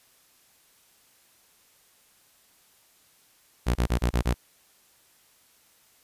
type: tone bursts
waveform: sawtooth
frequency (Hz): 60.3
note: B1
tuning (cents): -41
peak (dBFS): -17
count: 6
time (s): 3.66-4.342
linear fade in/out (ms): 20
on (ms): 92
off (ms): 26
effects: white hiss -61 dBFS RMS until 6.03 s + resampled to 32000 Hz